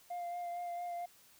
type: tone with vibrato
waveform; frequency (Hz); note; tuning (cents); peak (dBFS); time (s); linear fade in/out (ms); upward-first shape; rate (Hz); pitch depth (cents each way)
sine; 700; F5; +4; -35; 0.1-1.06; 10; sine; 4.4; 17
effects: tanh soft clip ceiling -37 dBFS + white hiss -63 dBFS RMS until 1.39 s